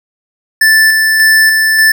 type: tone with tremolo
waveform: square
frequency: 1760 Hz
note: A6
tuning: in tune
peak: -5 dBFS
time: 0.61-1.92 s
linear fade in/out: 5 ms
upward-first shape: square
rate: 1.7 Hz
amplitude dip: 30%
effects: none